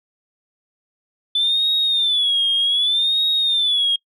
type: tone with vibrato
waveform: sine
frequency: 3492 Hz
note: A7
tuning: 14 cents flat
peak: -14 dBFS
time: 1.35-3.96 s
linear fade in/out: 5 ms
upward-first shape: sine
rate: 0.65 Hz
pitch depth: 130 cents each way
effects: noise-tail reverb RT60 0.1 s tail -26 dB re dry + tanh soft clip ceiling -11 dBFS